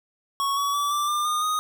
square tone with pitch steps, 1108.7 / 1130 / 1151.8 / 1173.9 / 1196.5 / 1219.6 / 1243 Hz, C#6 / C#6 / D6 / D6 / D6 / D#6 / D#6, 0 / +33 / -34 / -1 / +32 / -35 / -2 cents, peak -23 dBFS, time 0.4-1.59 s, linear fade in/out 0 ms, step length 170 ms, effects none

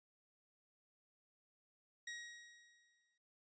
sawtooth tone with exponential decay, 1894 Hz, A#6, 27 cents sharp, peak -40 dBFS, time 2.07-3.18 s, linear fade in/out 5 ms, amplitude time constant 240 ms, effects resampled to 16000 Hz

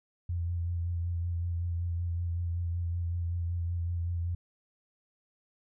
sine tone with vibrato, 86 Hz, F2, 26 cents flat, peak -29 dBFS, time 0.29-4.35 s, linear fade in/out 5 ms, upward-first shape sine, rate 5.3 Hz, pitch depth 28 cents each way, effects none

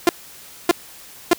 sawtooth tone bursts, 346.4 Hz, F4, 14 cents flat, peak -6 dBFS, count 3, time 0.07-1.333 s, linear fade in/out 2 ms, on 21 ms, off 600 ms, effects white hiss -42 dBFS RMS until 1.38 s

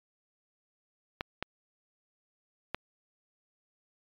clicks, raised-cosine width 0.3 ms, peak -15 dBFS, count 3, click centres 1.209 / 1.426 / 2.746 s, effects low-pass 4000 Hz 12 dB/octave + MP3 96 kbps

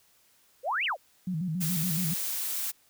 sine exponential two-way sweep, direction up then down, 469.8 to 3129 to 469.8 Hz, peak -26 dBFS, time 0.63-0.97 s, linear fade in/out 50 ms, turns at 0.85 s
sine tone with vibrato, 170 Hz, F3, 46 cents flat, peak -28 dBFS, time 1.27-2.14 s, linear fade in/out 5 ms, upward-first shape square, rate 7.1 Hz, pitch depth 130 cents each way
blue noise, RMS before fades -32 dBFS, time 1.6-2.72 s, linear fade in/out 20 ms
effects white hiss -64 dBFS RMS until 2.89 s

